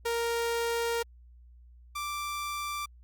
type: tone pair in turn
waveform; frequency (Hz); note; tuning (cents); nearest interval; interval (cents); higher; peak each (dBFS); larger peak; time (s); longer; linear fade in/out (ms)
sawtooth; 466.2 / 1174.8; A#4 / D6; 0 / 0; octave + major third; 1600; second; -24 / -29; first; 0.05-1.03 / 1.95-2.86; first; 10
effects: added 60 Hz sine -51 dBFS peak until 3.03 s + Opus 48 kbps